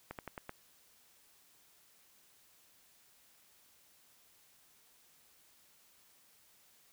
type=slowing click train; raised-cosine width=0.5 ms; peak=-27 dBFS; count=5; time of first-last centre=0.11-0.494 s; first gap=78 ms; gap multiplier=1.14; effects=white hiss -66 dBFS RMS until 6.92 s